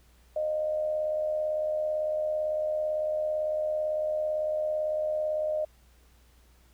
sine tone with amplitude modulation, 615 Hz, D#5, 20 cents flat, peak -24 dBFS, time 0.36-5.65 s, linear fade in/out 5 ms, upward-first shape sine, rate 77.9 Hz, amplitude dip 45%, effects added 60 Hz sine -58 dBFS peak until 6.73 s + pink hiss -64 dBFS RMS until 6.73 s

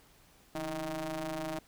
sawtooth ring-modulated tone, 154 Hz, D#3, 17 cents flat, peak -28 dBFS, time 0.55-1.59 s, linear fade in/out 2 ms, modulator 475 Hz, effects pink hiss -62 dBFS RMS until 1.67 s

